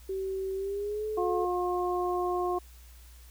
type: tone with pitch glide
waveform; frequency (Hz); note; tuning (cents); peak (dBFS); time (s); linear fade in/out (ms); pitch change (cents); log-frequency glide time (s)
sine; 383.3 to 430.2; G4 to A4; -39 to -39; -30; 0.09-1.45; 5; +200; 0.55-1.06
type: harmonic tone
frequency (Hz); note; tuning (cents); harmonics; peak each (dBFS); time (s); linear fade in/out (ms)
357.7; F4; +41; 1 / 2 / 3; -29 / -32 / -34; 1.17-2.59; 10
effects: added 60 Hz sine -49 dBFS peak until 3.3 s + white hiss -58 dBFS RMS until 3.3 s